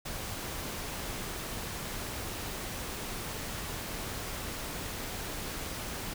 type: noise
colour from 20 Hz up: pink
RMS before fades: -38 dBFS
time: 0.05-6.14 s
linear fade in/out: 10 ms
effects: none